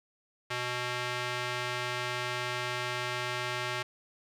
square tone with band-pass filter, 123.47 Hz, B2, in tune, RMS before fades -34 dBFS, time 0.5-3.83 s, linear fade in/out 10 ms, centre 2300 Hz, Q 0.82, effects none

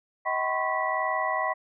sine tone cluster, 634 / 759 / 1010 / 1092 / 1956 Hz, D#5 / F#5 / B5 / C#6 / B6, +32 / +44 / +39 / -26 / -17 cents, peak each -31 dBFS, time 0.25-1.54 s, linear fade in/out 20 ms, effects none

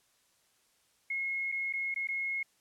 sine tone with dropouts, 2165 Hz, C#7, 41 cents flat, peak -31 dBFS, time 1.1-2.43 s, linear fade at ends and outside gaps 5 ms, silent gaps 1.518-1.522 / 1.727-1.735 / 1.943-1.96 / 2.073-2.086 s, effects white hiss -70 dBFS RMS until 2.6 s + low-pass 11000 Hz 12 dB/octave

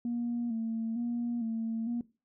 sine tone with vibrato, 231.7 Hz, A#3, 10 cents flat, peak -29 dBFS, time 0.05-2.01 s, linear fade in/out 2 ms, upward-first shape square, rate 1.1 Hz, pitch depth 45 cents each way, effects noise-tail reverb RT60 0.3 s tail -19 dB re dry + tanh soft clip ceiling -26 dBFS

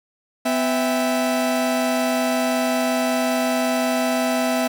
40% pulse tone cluster, 251.2 / 656 / 799 Hz, B3 / E5 / G5, +30 / -9 / +33 cents, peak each -21 / -21 / -28 dBFS, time 0.45-4.68 s, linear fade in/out 10 ms, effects none

